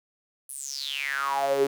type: tone with high-pass filter sweep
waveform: sawtooth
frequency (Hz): 139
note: C#3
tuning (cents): +5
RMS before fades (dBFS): -28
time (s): 0.49-1.67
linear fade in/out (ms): 5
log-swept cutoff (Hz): 11000 to 350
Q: 9.8
effects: none